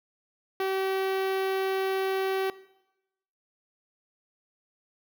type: tone with notch filter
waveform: sawtooth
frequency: 383.3 Hz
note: G4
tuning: 39 cents flat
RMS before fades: -28 dBFS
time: 0.6-2.5 s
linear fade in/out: 2 ms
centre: 7700 Hz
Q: 0.53
effects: noise-tail reverb RT60 0.9 s tail -19 dB re dry